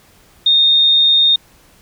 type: tone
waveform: sine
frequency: 3676 Hz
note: A#7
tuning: 25 cents flat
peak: -8 dBFS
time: 0.46-1.36 s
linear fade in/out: 5 ms
effects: pink hiss -49 dBFS RMS until 1.81 s